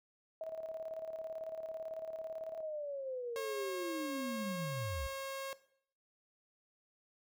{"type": "tone with tremolo", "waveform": "sine", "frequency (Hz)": 643, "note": "E5", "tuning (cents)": -43, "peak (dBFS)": -38, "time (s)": [0.41, 2.63], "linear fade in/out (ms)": 2, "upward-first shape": "square", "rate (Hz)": 18, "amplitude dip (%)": 60}
{"type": "linear sweep", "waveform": "sine", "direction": "down", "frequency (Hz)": [654, 58.4], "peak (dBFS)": -38, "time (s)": [2.54, 5.07], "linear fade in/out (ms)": 5}
{"type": "tone", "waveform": "sawtooth", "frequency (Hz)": 542, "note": "C#5", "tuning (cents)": -39, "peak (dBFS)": -35, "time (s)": [3.36, 5.53], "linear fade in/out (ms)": 0}
{"effects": ["noise-tail reverb RT60 0.6 s tail -17 dB re dry"]}